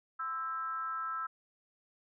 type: tone with frequency modulation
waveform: sine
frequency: 1318.5 Hz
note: E6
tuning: in tune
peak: -34 dBFS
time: 0.19-1.27 s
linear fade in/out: 10 ms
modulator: 285 Hz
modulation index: 0.53
effects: none